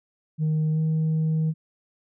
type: tone with pitch glide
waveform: sine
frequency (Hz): 155.56 to 158.1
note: D#3 to D#3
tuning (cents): 0 to +28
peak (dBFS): -18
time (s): 0.38-1.54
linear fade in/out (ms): 50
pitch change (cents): +28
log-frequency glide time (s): 0.72-0.79
effects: tanh soft clip ceiling -19 dBFS